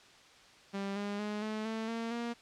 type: tone with pitch steps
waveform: sawtooth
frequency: 197.6 / 203.5 / 209.6 / 215.9 / 222.3 / 229 / 235.8 Hz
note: G3 / G#3 / G#3 / A3 / A3 / A#3 / A#3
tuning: +14 / -35 / +16 / -33 / +18 / -31 / +20 cents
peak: -31 dBFS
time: 0.73-2.34 s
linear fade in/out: 20 ms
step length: 230 ms
effects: white hiss -58 dBFS RMS until 2.41 s + low-pass 5000 Hz 12 dB/octave